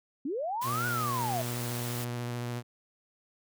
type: linear two-way sweep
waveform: sine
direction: up then down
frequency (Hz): 246.9 to 1480 to 627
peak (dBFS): -30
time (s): 0.25-1.42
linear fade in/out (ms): 5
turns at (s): 0.87
type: noise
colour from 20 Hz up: white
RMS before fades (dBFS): -40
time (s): 0.61-2.05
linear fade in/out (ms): 10
type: tone with vibrato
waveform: sawtooth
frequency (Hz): 120.7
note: B2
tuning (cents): -39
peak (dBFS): -29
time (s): 0.63-2.63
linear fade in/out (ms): 50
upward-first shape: sine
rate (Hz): 14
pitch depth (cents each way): 16
effects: none